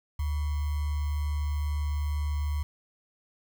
sine tone with sample-and-hold, 73.9 Hz, D2, 11 cents sharp, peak -26 dBFS, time 0.19-2.63 s, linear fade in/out 5 ms, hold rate 1050 Hz, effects none

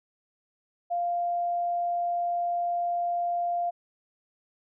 sine tone, 697 Hz, F5, 4 cents flat, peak -25 dBFS, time 0.9-3.71 s, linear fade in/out 20 ms, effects none

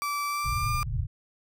35% pulse tone with pitch glide, 1160 to 1198.8 Hz, D6 to D6, -22 to +35 cents, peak -26 dBFS, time 0.02-0.83 s, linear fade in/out 0 ms, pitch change +57 cents, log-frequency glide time 0.27-0.7 s
white low-pass noise, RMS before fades -30 dBFS, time 0.44-1.07 s, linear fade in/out 20 ms, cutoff 140 Hz, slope 96 dB/octave
effects none

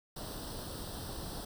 pink noise with comb filter, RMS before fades -42 dBFS, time 0.16-1.45 s, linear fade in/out 5 ms, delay 0.22 ms, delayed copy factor +0.8, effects none

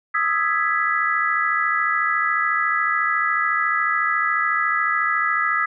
sine chord, E major seventh, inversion third, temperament equal with one note detuned, 1244.5 / 1318.5 / 1668.9 / 1975.5 Hz, D#6 / E6 / G#6 / B6, 0 / 0 / +8 / 0 cents, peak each -23 / -24 / -24 / -23 dBFS, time 0.14-5.66 s, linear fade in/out 10 ms, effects none

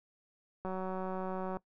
click train, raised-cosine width 1 ms, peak -25 dBFS, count 173, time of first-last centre 0.65-1.57 s, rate 187 Hz, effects noise-tail reverb RT60 0.1 s tail -21 dB re dry

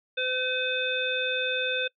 harmonic tone, 510 Hz, C5, 44 cents flat, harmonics 1 / 3 / 5 / 7, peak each -31 / -31 / -31 / -31 dBFS, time 0.17-1.88 s, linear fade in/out 10 ms, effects noise-tail reverb RT60 0.1 s tail -24 dB re dry

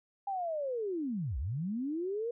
sine linear two-way sweep, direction down then up, 810 to 55.4 to 483.5 Hz, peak -32 dBFS, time 0.27-2.31 s, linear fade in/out 5 ms, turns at 1.38 s, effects none

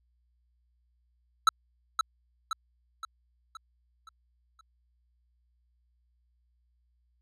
square tone with echo, 1316 Hz, E6, 3 cents flat, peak -17 dBFS, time 1.47-1.49 s, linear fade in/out 2 ms, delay 520 ms, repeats 6, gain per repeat -6 dB, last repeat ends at 4.61 s, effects added 60 Hz sine -68 dBFS peak until 7.21 s + low-pass 7000 Hz 12 dB/octave

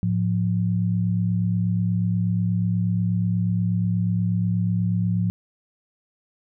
sine tone pair together, 108.6 / 176.89 Hz, A2 / F3, -22 / +22 cents, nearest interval minor sixth, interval 844 cents, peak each -22 dBFS, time 0.03-5.3 s, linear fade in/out 0 ms, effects none

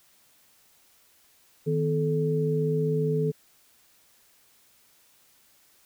sine tone cluster, 156.1 / 251.2 / 433.6 Hz, D#3 / B3 / A4, +6 / +30 / -25 cents, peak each -25 / -34 / -26 dBFS, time 1.66-3.32 s, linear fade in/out 20 ms, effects white hiss -61 dBFS RMS until 5.85 s

